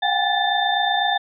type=tone cluster; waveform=sine; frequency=720 / 784 / 812 / 1746 / 3590 Hz; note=F#5 / G5 / G#5 / A6 / A7; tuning=-47 / 0 / -39 / -14 / +34 cents; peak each=-24 dBFS; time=0.02-1.18 s; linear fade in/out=10 ms; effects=none